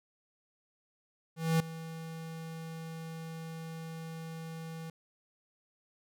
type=tone with ADSR envelope; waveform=square; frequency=162.7 Hz; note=E3; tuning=22 cents flat; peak=-24 dBFS; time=1.36-4.9 s; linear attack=240 ms; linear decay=4 ms; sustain=-17 dB; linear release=3 ms; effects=none